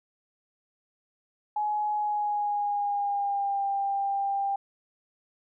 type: tone with pitch glide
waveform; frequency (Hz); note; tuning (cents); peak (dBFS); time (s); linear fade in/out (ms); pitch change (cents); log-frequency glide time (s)
sine; 841 to 793.8; G#5 to G5; +22 to +22; -25; 1.56-4.56; 5; -100; 1.94-3.65
effects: none